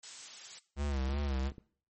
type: noise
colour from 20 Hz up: blue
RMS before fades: -42 dBFS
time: 0.03-0.59 s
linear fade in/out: 5 ms
type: tone with vibrato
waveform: square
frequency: 68.9 Hz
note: C#2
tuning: 10 cents flat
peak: -32 dBFS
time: 0.76-1.52 s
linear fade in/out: 50 ms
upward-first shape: sine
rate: 2.8 Hz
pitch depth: 91 cents each way
type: clicks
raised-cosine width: 3 ms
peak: -35 dBFS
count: 4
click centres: 1.092 / 1.135 / 1.519 / 1.582 s
effects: noise-tail reverb RT60 0.5 s tail -20 dB re dry + MP3 32 kbps